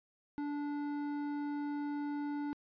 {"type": "tone with hard clipping", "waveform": "triangle", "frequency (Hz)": 290.9, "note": "D4", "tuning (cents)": -16, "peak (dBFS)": -37, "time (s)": [0.38, 2.53], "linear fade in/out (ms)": 0, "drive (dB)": 14, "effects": ["resampled to 11025 Hz"]}